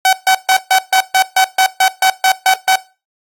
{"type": "tone bursts", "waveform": "sawtooth", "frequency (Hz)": 757, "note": "F#5", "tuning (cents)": 39, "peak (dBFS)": -4, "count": 13, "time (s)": [0.05, 2.757], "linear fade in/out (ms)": 2, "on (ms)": 79, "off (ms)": 140, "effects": ["noise-tail reverb RT60 0.3 s tail -17 dB re dry", "AAC 64 kbps"]}